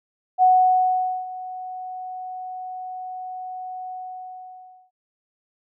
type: tone with ADSR envelope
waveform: sine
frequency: 740 Hz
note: F#5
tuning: in tune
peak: -11 dBFS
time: 0.38-4.91 s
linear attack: 46 ms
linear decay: 830 ms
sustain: -19 dB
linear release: 1000 ms
effects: none